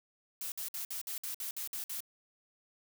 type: noise bursts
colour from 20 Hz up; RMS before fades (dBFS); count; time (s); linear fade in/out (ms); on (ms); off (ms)
blue; -39; 10; 0.41-2.005; 2; 110; 55
effects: none